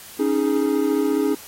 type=chord; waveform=triangle; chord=C# suspended second; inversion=none; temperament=just; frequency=277.2 / 311.8 / 415.8 Hz; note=C#4 / D#4 / G#4; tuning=0 / +4 / +2 cents; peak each=-20 dBFS; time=0.19-1.35 s; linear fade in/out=10 ms; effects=white hiss -41 dBFS RMS until 1.47 s + AAC 48 kbps